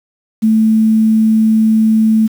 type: tone with quantisation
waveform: sine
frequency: 220 Hz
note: A3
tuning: in tune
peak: -7 dBFS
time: 0.42-2.28 s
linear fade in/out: 20 ms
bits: 6
effects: none